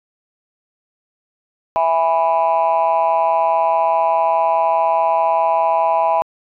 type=chord; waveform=sine; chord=E major; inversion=none; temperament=just; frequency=659.3 / 824.1 / 988.9 Hz; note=E5 / G#5 / B5; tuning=0 / -14 / +2 cents; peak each=-16 dBFS; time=1.76-6.22 s; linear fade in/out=0 ms; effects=tanh soft clip ceiling -7 dBFS